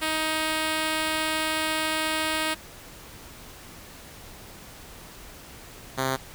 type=tone pair in turn; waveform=5% pulse; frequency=314.1 / 132.06 Hz; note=D#4 / C3; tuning=+16 / +16 cents; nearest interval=octave + minor third; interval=1500 cents; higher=first; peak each=-13 dBFS; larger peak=neither; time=0.01-2.55 / 5.97-6.17 s; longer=first; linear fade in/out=20 ms; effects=pink hiss -45 dBFS RMS until 6.34 s